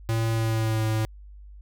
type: tone with pitch glide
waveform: square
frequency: 113.2 to 109.79 Hz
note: A2 to A2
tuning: +50 to -3 cents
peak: -23 dBFS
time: 0.09-1.05 s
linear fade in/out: 0 ms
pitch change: -53 cents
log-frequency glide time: 0.32-0.85 s
effects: added 50 Hz sine -42 dBFS peak until 1.61 s